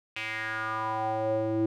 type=tone with band-pass filter sweep; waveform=square; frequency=110 Hz; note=A2; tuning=in tune; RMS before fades=-30 dBFS; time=0.16-1.66 s; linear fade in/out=5 ms; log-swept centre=2600 to 350 Hz; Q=4.3; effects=none